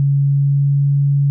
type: tone with pitch glide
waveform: sine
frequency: 140 to 140.97 Hz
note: C#3 to C#3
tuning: +18 to +29 cents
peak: -11 dBFS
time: 0-1.3 s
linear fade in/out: 0 ms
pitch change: +11 cents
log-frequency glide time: 0.23-0.87 s
effects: none